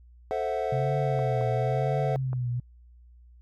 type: chord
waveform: triangle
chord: F# half-diminished seventh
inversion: first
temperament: equal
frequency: 440 / 523.3 / 659.3 / 740 Hz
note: A4 / C5 / E5 / F#5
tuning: 0 / 0 / 0 / 0 cents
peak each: -30 dBFS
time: 0.31-2.16 s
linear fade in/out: 0 ms
type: tone with vibrato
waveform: sine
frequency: 130.81 Hz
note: C3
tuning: in tune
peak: -26 dBFS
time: 0.72-2.6 s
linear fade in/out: 5 ms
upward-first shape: triangle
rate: 0.98 Hz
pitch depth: 140 cents each way
type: clicks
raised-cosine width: 1 ms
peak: -26 dBFS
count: 3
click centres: 1.191 / 1.411 / 2.331 s
effects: added 60 Hz sine -50 dBFS peak until 3.41 s